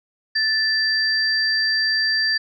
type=tone pair together; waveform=sine; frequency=1760 / 4699 Hz; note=A6 / D8; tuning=0 / 0 cents; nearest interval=octave + perfect fourth; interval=1700 cents; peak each=-20 dBFS; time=0.35-2.38 s; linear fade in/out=10 ms; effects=none